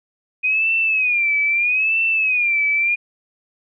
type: tone with vibrato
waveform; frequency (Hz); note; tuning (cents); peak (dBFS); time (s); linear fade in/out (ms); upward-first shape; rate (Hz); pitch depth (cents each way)
sine; 2481; D#7; -6; -15; 0.43-2.96; 20; sine; 0.78; 130
effects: none